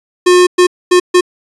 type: tone bursts at uneven times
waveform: square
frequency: 359.6 Hz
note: F#4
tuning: 49 cents flat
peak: -5 dBFS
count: 4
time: 0.26-0.47 / 0.58-0.67 / 0.91-1 / 1.14-1.21 s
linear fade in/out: 10 ms
effects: resampled to 24000 Hz